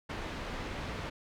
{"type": "low-pass noise", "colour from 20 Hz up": "pink", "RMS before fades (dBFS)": -39, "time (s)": [0.09, 1.1], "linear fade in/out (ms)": 10, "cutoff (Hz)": 3200, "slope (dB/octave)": 12, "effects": []}